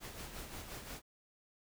pink noise with tremolo, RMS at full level -45 dBFS, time 0-1.02 s, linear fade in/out 50 ms, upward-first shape sine, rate 5.7 Hz, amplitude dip 50%, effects none

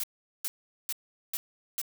blue noise bursts, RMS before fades -32 dBFS, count 5, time 0-1.815 s, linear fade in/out 0 ms, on 35 ms, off 410 ms, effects none

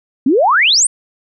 sine exponential sweep, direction up, 240 to 9397 Hz, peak -8 dBFS, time 0.26-0.87 s, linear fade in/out 5 ms, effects none

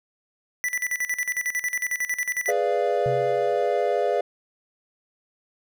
square tone with tremolo, 1976 Hz, B6, in tune, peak -23 dBFS, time 0.64-2.52 s, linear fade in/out 0 ms, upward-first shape square, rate 11 Hz, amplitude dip 80%
triangle chord, G# diminished seventh, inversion none, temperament equal with one note detuned, 415.3 / 493.9 / 587.3 / 692.8 Hz, G#4 / B4 / D5 / F5, 0 / 0 / 0 / -14 cents, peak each -24 dBFS, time 2.48-4.21 s, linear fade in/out 5 ms
triangle tone with exponential decay, 130.81 Hz, C3, in tune, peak -23 dBFS, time 3.06-3.71 s, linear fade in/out 0 ms, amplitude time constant 140 ms
effects none

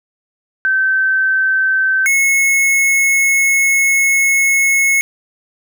sine / square tone pair in turn, 1544 / 2184 Hz, G6 / C#7, -27 / -26 cents, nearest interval tritone, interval 601 cents, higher second, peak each -11 dBFS, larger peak neither, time 0.65-2.06 / 2.06-5.01 s, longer second, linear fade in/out 0 ms, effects none

